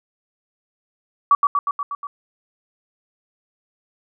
sine tone with echo, 1142 Hz, D6, 49 cents flat, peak -9 dBFS, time 1.31-1.35 s, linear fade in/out 2 ms, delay 120 ms, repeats 6, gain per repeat -3 dB, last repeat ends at 2.07 s, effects none

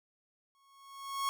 45% pulse tone with exponential growth, 1099 Hz, C#6, 15 cents flat, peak -29 dBFS, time 0.55-1.29 s, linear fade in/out 0 ms, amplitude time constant 160 ms, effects none

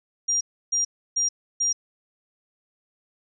sine tone bursts, 5700 Hz, F8, 34 cents sharp, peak -20 dBFS, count 4, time 0.28-1.73 s, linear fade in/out 10 ms, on 130 ms, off 310 ms, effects none

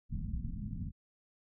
pink low-pass noise, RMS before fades -38 dBFS, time 0.09-0.92 s, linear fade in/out 50 ms, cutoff 230 Hz, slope 48 dB/octave, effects none

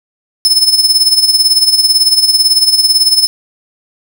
40% pulse tone with tremolo, 5230 Hz, E8, 15 cents flat, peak -3 dBFS, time 0.45-3.27 s, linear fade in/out 0 ms, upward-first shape sine, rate 18 Hz, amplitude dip 70%, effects none

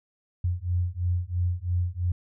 sine beating tone pair, 87.31 / 90.31 Hz, F2 / F#2, 0 / -41 cents, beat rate 3 Hz, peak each -27 dBFS, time 0.44-2.12 s, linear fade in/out 5 ms, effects none

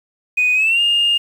sine tone with pitch glide, 2489 to 2826 Hz, D#7 to F7, 0 to +20 cents, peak -11 dBFS, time 0.37-1.18 s, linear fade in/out 10 ms, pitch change +220 cents, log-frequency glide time 0.54-0.81 s, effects tanh soft clip ceiling -9 dBFS + 7-bit

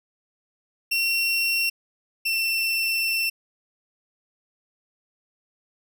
30% pulse tone pair in turn, 2726 / 2692 Hz, F7 / E7, -43 / +36 cents, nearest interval unison, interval 21 cents, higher first, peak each -18 / -19 dBFS, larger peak first, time 0.91-1.7 / 2.25-3.3 s, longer second, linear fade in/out 10 ms, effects none

